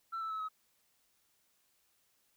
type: tone with pitch steps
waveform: sine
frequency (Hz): 1340 / 1318.5 / 1297.3 / 1276.5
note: E6 / E6 / E6 / D#6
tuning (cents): +28 / 0 / -28 / +44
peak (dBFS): -34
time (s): 0.12-0.488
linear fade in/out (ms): 20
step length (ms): 92
effects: tanh soft clip ceiling -34 dBFS + white hiss -74 dBFS RMS until 2.36 s